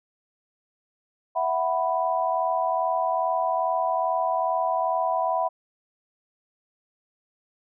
sine chord, E suspended second, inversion none, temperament just, 659.3 / 741.7 / 988.9 Hz, E5 / F#5 / B5, 0 / +4 / +2 cents, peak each -26 dBFS, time 1.35-5.49 s, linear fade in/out 20 ms, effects none

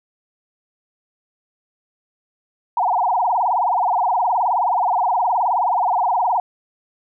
sine tone with vibrato, 830.6 Hz, G#5, in tune, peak -15 dBFS, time 2.77-6.4 s, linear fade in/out 2 ms, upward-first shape sine, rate 19 Hz, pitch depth 280 cents each way, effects none

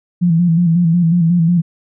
sine tone with vibrato, 170 Hz, F3, 46 cents flat, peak -9 dBFS, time 0.21-1.62 s, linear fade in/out 20 ms, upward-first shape square, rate 5.5 Hz, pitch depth 59 cents each way, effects none

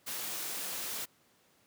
white noise, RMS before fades -38 dBFS, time 0.06-1.06 s, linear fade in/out 20 ms, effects pink hiss -67 dBFS RMS until 1.66 s + high-pass 150 Hz 12 dB/octave

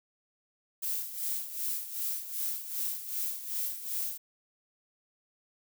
violet noise with tremolo, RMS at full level -32 dBFS, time 0.82-4.18 s, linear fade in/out 10 ms, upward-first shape sine, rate 2.6 Hz, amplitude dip 70%, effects none

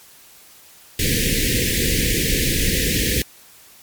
pink band-stop noise, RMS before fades -19 dBFS, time 0.99-3.22 s, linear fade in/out 2 ms, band 520 to 1700 Hz, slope 96 dB/octave, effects white hiss -47 dBFS RMS until 3.82 s + MP3 96 kbps

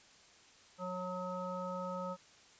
harmonic tone, 182.4 Hz, F#3, 24 cents flat, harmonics 1 / 3 / 5 / 7, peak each -43 / -41 / -46 / -43 dBFS, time 0.78-2.17 s, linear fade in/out 50 ms, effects white hiss -61 dBFS RMS until 2.59 s + resampled to 16000 Hz

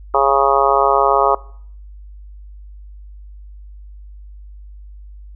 harmonic tone, 137.9 Hz, C#3, 9 cents flat, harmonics 3 / 4 / 5 / 6 / 7 / 8 / 9, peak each -19 / -19 / -19 / -19 / -19 / -19 / -19 dBFS, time 0.14-1.35 s, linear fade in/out 5 ms, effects noise-tail reverb RT60 0.6 s tail -21 dB re dry + added 50 Hz sine -34 dBFS peak until 5.35 s

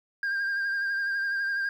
sine tone with vibrato, 1600 Hz, G6, 35 cents sharp, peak -23 dBFS, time 0.23-1.69 s, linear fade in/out 2 ms, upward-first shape triangle, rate 12 Hz, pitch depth 38 cents each way, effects tanh soft clip ceiling -25 dBFS + 10-bit

